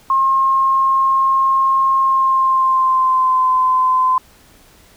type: tone with pitch glide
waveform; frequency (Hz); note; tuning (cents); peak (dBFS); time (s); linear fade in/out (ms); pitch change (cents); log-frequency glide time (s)
sine; 1071 to 1027.4; C6 to C6; +40 to -32; -11; 0.1-4.18; 2; -72; 1.99-3.48
effects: pink hiss -48 dBFS RMS until 4.96 s